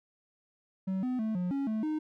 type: tone with pitch steps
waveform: triangle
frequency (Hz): 189.7 / 252.9 / 219.3 / 179.2 / 276.7 / 218.2 / 308.5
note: F#3 / B3 / A3 / F3 / C#4 / A3 / D#4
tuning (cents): +43 / +41 / -6 / +45 / -3 / -14 / -15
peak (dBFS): -27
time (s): 0.87-1.99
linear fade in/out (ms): 10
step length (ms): 160
effects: none